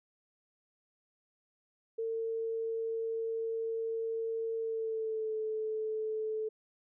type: tone with pitch glide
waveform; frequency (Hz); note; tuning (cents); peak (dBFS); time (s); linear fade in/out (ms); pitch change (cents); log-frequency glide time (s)
sine; 452 to 435.6; A4 to A4; +47 to -17; -32; 1.98-6.49; 10; -64; 4.58-5.35
effects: none